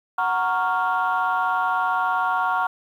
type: chord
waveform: sine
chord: Gb major seventh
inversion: none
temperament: equal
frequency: 740 / 932.3 / 1108.7 / 1396.9 Hz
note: Gb5 / Bb5 / Db6 / F6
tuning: 0 / 0 / 0 / 0 cents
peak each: -24 dBFS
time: 0.18-2.67 s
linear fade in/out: 5 ms
effects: tanh soft clip ceiling -13 dBFS + 9-bit